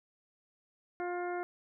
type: harmonic tone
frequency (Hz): 353.9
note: F4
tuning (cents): +23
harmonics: 1 / 2 / 3 / 4 / 5 / 6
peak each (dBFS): -36 / -38 / -48 / -44 / -51 / -50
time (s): 1-1.43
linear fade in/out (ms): 0
effects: none